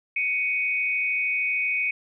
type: tone pair together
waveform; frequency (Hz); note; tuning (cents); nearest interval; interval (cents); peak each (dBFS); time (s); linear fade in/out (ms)
sine; 2233 / 2500; C#7 / D#7; +12 / +8; major second; 196; -25; 0.16-1.91; 5
effects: none